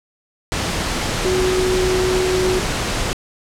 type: tone in noise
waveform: sine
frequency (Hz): 370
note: F#4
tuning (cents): 0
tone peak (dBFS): -16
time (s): 1.25-2.59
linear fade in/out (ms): 0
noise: pink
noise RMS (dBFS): -21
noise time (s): 0.52-3.13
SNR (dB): +2
effects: low-pass 8000 Hz 12 dB/octave